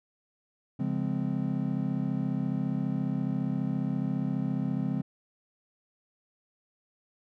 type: chord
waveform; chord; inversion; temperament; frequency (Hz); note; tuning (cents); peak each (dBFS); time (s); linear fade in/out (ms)
triangle; Db major seventh; none; just; 138.59 / 173.24 / 207.9 / 259.9; Db3 / F3 / Ab3 / C4; 0 / -14 / +2 / -11; -31; 0.79-5.02; 10
effects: none